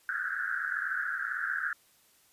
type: band-pass noise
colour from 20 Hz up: pink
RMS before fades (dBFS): -33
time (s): 0.09-1.73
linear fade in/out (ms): 2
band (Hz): 1400 to 1700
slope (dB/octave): 96
effects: white hiss -64 dBFS RMS until 2.32 s + resampled to 32000 Hz